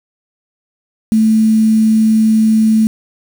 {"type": "tone with quantisation", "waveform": "sine", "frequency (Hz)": 219.7, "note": "A3", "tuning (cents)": -2, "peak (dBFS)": -7, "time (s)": [1.12, 2.87], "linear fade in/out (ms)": 0, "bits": 5, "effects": []}